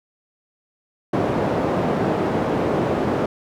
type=band-pass noise; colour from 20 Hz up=white; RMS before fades=-21 dBFS; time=1.13-3.26 s; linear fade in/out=5 ms; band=120 to 550 Hz; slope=12 dB/octave; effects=none